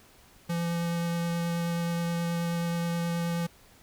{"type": "tone with vibrato", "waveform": "square", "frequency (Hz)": 170, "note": "F3", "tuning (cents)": -46, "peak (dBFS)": -28, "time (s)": [0.49, 3.47], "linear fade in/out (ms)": 10, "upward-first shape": "triangle", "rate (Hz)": 9.4, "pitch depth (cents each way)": 10, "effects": ["pink hiss -57 dBFS RMS until 3.82 s"]}